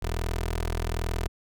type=tone with notch filter; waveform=15% pulse; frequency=41.2 Hz; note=E1; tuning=in tune; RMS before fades=-29 dBFS; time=0.02-1.28 s; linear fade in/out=10 ms; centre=150 Hz; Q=1.1; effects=none